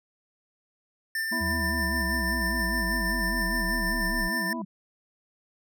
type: tone with tremolo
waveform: square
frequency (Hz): 1789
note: A6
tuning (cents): +28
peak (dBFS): -27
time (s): 1.15-4.53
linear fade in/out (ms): 2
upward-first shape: sine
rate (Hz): 6.3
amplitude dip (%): 25
type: tone with vibrato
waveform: sine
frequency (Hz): 212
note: G#3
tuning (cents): +36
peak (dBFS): -32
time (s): 1.31-4.65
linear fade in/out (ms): 10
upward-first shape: sine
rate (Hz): 5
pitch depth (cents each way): 260
type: harmonic tone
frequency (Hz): 329.6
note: E4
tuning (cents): 0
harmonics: 1 / 2 / 3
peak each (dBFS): -37 / -39 / -36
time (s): 1.32-4.62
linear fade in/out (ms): 5
type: exponential sweep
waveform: sine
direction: down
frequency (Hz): 82.2 to 33.11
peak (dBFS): -30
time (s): 1.4-4.29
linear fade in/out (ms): 20
effects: none